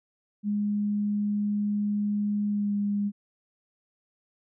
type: tone with pitch glide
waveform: sine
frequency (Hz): 206.6 to 203.8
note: G#3 to G#3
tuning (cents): -9 to -32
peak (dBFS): -24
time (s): 0.43-3.12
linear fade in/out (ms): 50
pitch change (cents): -23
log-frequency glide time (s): 2.49-2.73
effects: none